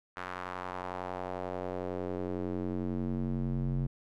square tone with band-pass filter sweep, 45.52 Hz, F#1, 28 cents flat, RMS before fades -35 dBFS, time 0.16-3.87 s, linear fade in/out 10 ms, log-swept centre 1400 to 150 Hz, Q 1.7, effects none

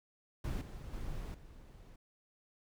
brown noise with level steps, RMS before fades -37 / -46 / -42 / -54 dBFS, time 0.44-1.96 s, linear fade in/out 5 ms, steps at 0.61 / 0.93 / 1.34 s, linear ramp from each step 5 ms, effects none

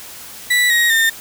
35% pulse tone with pitch steps, 1965 / 1887.1 / 1812.4 Hz, B6 / A#6 / A#6, -9 / +21 / -49 cents, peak -10 dBFS, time 0.5-1.1 s, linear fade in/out 10 ms, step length 200 ms, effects white hiss -35 dBFS RMS until 1.2 s

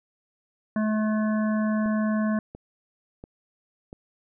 harmonic tone, 215.4 Hz, A3, 37 cents flat, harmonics 1 / 3 / 5 / 7 / 8, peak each -22 / -32 / -36 / -39 / -40 dBFS, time 0.76-2.39 s, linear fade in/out 2 ms
click train, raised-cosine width 2 ms, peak -26 dBFS, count 4, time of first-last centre 1.86-3.929 s, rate 1.45 Hz
effects none

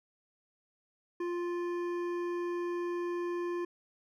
sine tone with hard clipping, 349.2 Hz, F4, in tune, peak -34 dBFS, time 1.2-3.65 s, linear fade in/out 5 ms, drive 11 dB, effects none

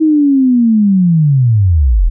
sine linear sweep, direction down, 320 to 34.65 Hz, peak -6 dBFS, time 0-2.1 s, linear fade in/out 20 ms, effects none

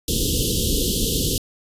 pink band-stop noise, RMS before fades -21 dBFS, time 0.08-1.38 s, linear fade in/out 2 ms, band 510 to 2900 Hz, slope 96 dB/octave, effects resampled to 32000 Hz

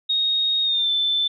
sine tone with pitch glide, 3735 to 3531 Hz, A#7 to A7, +3 to +5 cents, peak -18 dBFS, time 0.09-1.28 s, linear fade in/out 10 ms, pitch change -98 cents, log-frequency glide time 0.63-0.9 s, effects none

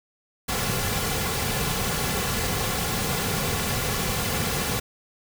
pink noise with comb filter, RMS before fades -26 dBFS, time 0.48-4.8 s, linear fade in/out 10 ms, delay 3.2 ms, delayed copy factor -0.55, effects none

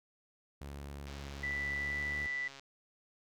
sawtooth tone with pitch glide, 70.7 to 73.45 Hz, C#2 to D2, +35 to +1 cents, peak -39 dBFS, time 0.61-2.27 s, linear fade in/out 5 ms, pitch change +66 cents, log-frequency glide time 1.74-2.04 s
click train, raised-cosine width 0.2 ms, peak -33 dBFS, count 210, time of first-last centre 1.07-2.596 s, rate 137 Hz
sine tone, 1975.5 Hz, B6, in tune, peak -34 dBFS, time 1.43-2.48 s, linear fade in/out 5 ms
effects none

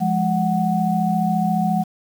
sine tone cluster, 173.7 / 208.1 / 741 Hz, F3 / G#3 / F#5, -9 / +4 / +2 cents, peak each -21 dBFS, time 0-1.84 s, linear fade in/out 20 ms, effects 7-bit

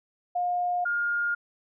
sine tone pair in turn, 712 / 1416.2 Hz, F5 / F6, +33 / +24 cents, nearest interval octave, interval 1191 cents, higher second, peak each -24 dBFS, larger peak neither, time 0.35-0.85 / 0.85-1.35 s, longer neither, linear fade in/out 10 ms, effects none

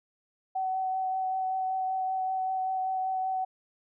sine tone with vibrato, 755 Hz, F#5, 35 cents sharp, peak -27 dBFS, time 0.55-3.45 s, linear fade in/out 10 ms, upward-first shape triangle, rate 5.2 Hz, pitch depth 15 cents each way, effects none

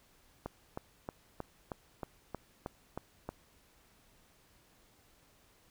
click train, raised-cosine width 1 ms, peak -24 dBFS, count 10, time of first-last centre 0.46-3.29 s, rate 3.18 Hz, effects pink hiss -66 dBFS RMS until 5.7 s

